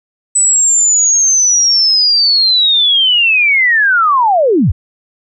sine linear sweep, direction down, 8000 to 54.1 Hz, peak -7 dBFS, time 0.35-4.72 s, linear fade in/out 10 ms, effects none

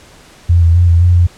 sine tone with pitch steps, 86 / 83.6 / 87.7 / 84.7 / 88.3 / 87.3 Hz, F2 / E2 / F2 / E2 / F2 / F2, -26 / +25 / +8 / +48 / +20 / 0 cents, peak -5 dBFS, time 0.49-1.27 s, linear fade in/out 10 ms, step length 130 ms, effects pink hiss -41 dBFS RMS until 1.37 s + low-pass 9000 Hz 12 dB/octave

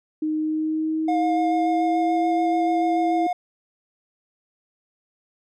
sine tone with pitch glide, 309.7 to 330 Hz, D#4 to E4, -8 to +2 cents, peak -21 dBFS, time 0.22-3.27 s, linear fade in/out 5 ms, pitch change +110 cents, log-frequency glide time 0.36-2.27 s
triangle tone with vibrato, 712 Hz, F5, 33 cents sharp, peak -19 dBFS, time 1.08-3.33 s, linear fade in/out 5 ms, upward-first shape square, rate 6.9 Hz, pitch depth 11 cents each way
effects none

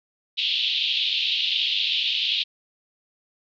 white band-pass noise, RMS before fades -24 dBFS, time 0.37-2.44 s, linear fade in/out 20 ms, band 2800 to 3800 Hz, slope 48 dB/octave, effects none

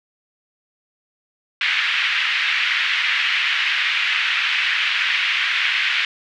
pink band-pass noise, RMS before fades -20 dBFS, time 1.61-6.05 s, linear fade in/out 2 ms, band 1800 to 3100 Hz, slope 24 dB/octave, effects none

